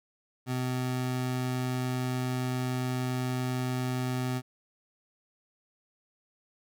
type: tone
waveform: 25% pulse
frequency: 127.1 Hz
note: C3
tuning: 50 cents flat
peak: -25 dBFS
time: 0.46-4.42 s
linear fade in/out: 50 ms
effects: none